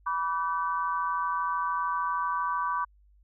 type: tone cluster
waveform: sine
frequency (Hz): 981 / 1154 / 1523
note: B5 / D6 / F#6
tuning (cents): -12 / -31 / +50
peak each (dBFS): -30 / -29 / -36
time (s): 0.06-2.85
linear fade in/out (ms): 10
effects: added 50 Hz sine -57 dBFS peak until 3.23 s